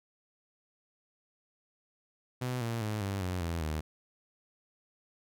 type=tone with pitch steps; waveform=sawtooth; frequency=125.7 / 115.94 / 106.93 / 98.62 / 90.96 / 83.89 / 77.38 Hz; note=B2 / A#2 / A2 / G2 / F#2 / E2 / D#2; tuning=+31 / -9 / -49 / +11 / -29 / +31 / -9 cents; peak=-28 dBFS; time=2.41-3.81 s; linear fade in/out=10 ms; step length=200 ms; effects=none